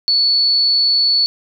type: tone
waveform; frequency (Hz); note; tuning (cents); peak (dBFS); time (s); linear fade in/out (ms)
sine; 4435; C#8; 0; -11; 0.08-1.26; 0
effects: none